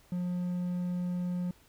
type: tone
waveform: triangle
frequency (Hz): 178.3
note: F3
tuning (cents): +36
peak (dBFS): -28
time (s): 0.12-1.51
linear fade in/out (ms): 2
effects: pink hiss -62 dBFS RMS until 1.68 s